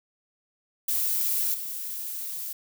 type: noise with level steps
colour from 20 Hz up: violet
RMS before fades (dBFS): -26 / -34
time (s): 0.88-2.53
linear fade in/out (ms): 5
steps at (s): 1.54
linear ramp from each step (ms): 2
effects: none